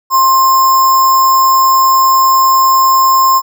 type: tone with sample-and-hold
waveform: sine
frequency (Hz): 1055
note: C6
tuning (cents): +14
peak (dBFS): -5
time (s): 0.1-3.42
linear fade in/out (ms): 50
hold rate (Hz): 6300
effects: none